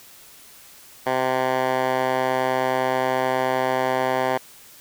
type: tone with band-pass filter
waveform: 10% pulse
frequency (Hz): 129.5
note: C3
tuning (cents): -17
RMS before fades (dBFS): -22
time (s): 1.06-4.38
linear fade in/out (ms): 10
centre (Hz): 1000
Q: 1.1
effects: white hiss -47 dBFS RMS until 4.8 s